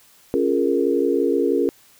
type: chord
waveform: sine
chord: Bb minor seventh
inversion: first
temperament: equal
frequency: 277.2 / 349.2 / 415.3 / 466.2 Hz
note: Db4 / F4 / Ab4 / Bb4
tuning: 0 / 0 / 0 / 0 cents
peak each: -22 dBFS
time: 0.34-1.69 s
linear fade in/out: 0 ms
effects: white hiss -53 dBFS RMS until 1.99 s